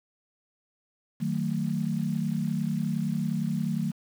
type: chord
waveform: sine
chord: D# diminished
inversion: none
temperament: just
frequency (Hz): 155.56 / 186.68 / 224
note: D#3 / F#3 / A3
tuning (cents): 0 / +16 / +31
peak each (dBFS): -30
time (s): 1.2-3.92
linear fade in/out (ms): 20
effects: 8-bit